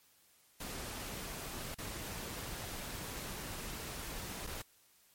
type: noise with dropouts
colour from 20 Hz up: pink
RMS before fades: -43 dBFS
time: 0.6-4.62 s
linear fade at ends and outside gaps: 5 ms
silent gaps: 1.746-1.784 / 4.467-4.472 s
effects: white hiss -67 dBFS RMS until 5.14 s + MP3 64 kbps